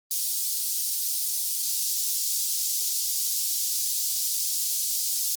pink high-pass noise, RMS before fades -27 dBFS, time 0.11-5.35 s, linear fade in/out 0 ms, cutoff 4900 Hz, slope 24 dB/octave, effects Opus 32 kbps

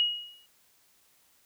sine tone with exponential decay, 2893 Hz, F#7, 40 cents flat, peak -20 dBFS, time 0-0.46 s, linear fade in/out 0 ms, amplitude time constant 100 ms, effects white hiss -65 dBFS RMS until 1.45 s

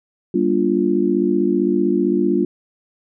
sine chord, G minor seventh, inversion none, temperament equal with one note detuned, 196 / 238.1 / 293.7 / 349.2 Hz, G3 / Bb3 / D4 / F4, 0 / +37 / 0 / 0 cents, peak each -21 / -22 / -20 / -18 dBFS, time 0.34-2.45 s, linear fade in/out 5 ms, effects none

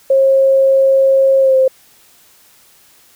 sine tone with pitch glide, 538 to 525.1 Hz, C5 to C5, +48 to +6 cents, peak -7 dBFS, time 0.1-1.68 s, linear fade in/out 5 ms, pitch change -42 cents, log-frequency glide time 1.4-1.56 s, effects white hiss -48 dBFS RMS until 3.15 s

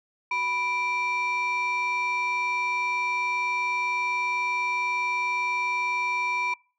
sine tone pair together, 987.8 / 2349 Hz, B5 / D7, 0 / 0 cents, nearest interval octave + minor third, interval 1500 cents, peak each -25 / -25 dBFS, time 0.31-6.54 s, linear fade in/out 5 ms, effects noise-tail reverb RT60 0.4 s tail -25 dB re dry + tanh soft clip ceiling -21 dBFS

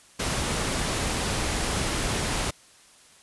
pink noise, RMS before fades -27 dBFS, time 0.19-2.51 s, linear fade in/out 10 ms, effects white hiss -54 dBFS RMS until 3.22 s + resampled to 24000 Hz

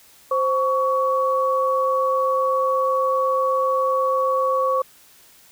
sine tone pair together, 523.3 / 1123 Hz, C5 / C#6, 0 / +22 cents, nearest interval octave + minor second, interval 1322 cents, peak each -20 dBFS, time 0.31-4.82 s, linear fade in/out 5 ms, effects white hiss -51 dBFS RMS until 5.51 s

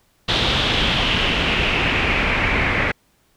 pink noise with low-pass filter sweep, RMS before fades -19 dBFS, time 0.28-2.92 s, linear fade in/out 10 ms, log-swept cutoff 3600 to 2100 Hz, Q 3.8, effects pink hiss -61 dBFS RMS until 3.36 s

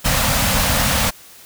pink band-stop noise, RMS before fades -17 dBFS, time 0.04-1.11 s, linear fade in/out 20 ms, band 280 to 480 Hz, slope 96 dB/octave, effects white hiss -43 dBFS RMS until 1.45 s

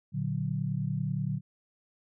sine chord, Bb augmented, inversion none, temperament equal, 116.54 / 146.83 / 185 Hz, Bb2 / D3 / F#3, 0 / 0 / 0 cents, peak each -34 / -31 / -34 dBFS, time 0.12-1.41 s, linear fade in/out 50 ms, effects none

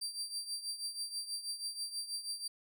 30% pulse tone with tremolo, 4699 Hz, D8, in tune, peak -32 dBFS, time 0.01-2.48 s, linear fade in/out 10 ms, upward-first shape triangle, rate 6.2 Hz, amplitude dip 80%, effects none

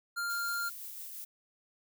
square tone, 1396.9 Hz, F6, in tune, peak -33 dBFS, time 0.16-0.7 s, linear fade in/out 20 ms
violet noise with tremolo, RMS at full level -43 dBFS, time 0.29-1.25 s, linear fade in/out 10 ms, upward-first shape sine, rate 5.8 Hz, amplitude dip 25%
effects none

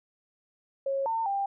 sine tone with pitch steps, 546 / 904 / 793 Hz, C#5 / A5 / G5, -26 / +47 / +20 cents, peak -26 dBFS, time 0.86-1.46 s, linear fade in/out 5 ms, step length 200 ms, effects none

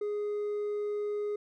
sine tone with hard clipping, 415.3 Hz, G#4, in tune, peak -31 dBFS, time 0.01-1.36 s, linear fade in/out 5 ms, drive 2 dB, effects none

